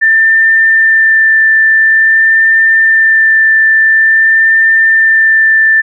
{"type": "tone with vibrato", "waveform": "sine", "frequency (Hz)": 1783, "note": "A6", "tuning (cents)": 22, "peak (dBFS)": -4, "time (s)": [0.01, 5.82], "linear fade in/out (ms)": 20, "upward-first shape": "sine", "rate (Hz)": 0.48, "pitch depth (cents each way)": 10, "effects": []}